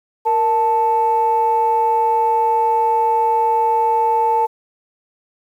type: tone pair together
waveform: sine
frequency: 466.2 / 880 Hz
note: A#4 / A5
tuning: 0 / 0 cents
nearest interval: major seventh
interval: 1100 cents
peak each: -19 / -13 dBFS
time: 0.25-4.47 s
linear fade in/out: 20 ms
effects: tanh soft clip ceiling -7 dBFS + 8-bit